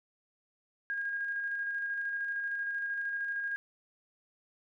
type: tone with tremolo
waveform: sine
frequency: 1627 Hz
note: G#6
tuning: 36 cents flat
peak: -31 dBFS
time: 0.9-3.56 s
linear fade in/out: 0 ms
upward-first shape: square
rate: 13 Hz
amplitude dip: 25%
effects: none